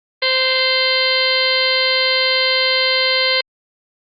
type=harmonic tone with a mistuned harmonic; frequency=520 Hz; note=C5; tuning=11 cents flat; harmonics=1 / 2 / 3 / 4 / 5 / 6 / 7 / 8 / 9; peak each=-21 / -27 / -26 / -19 / -29 / -21 / -27 / -19 / -26 dBFS; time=0.22-3.41 s; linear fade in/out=5 ms; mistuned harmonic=5; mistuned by=+53 cents; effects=Opus 24 kbps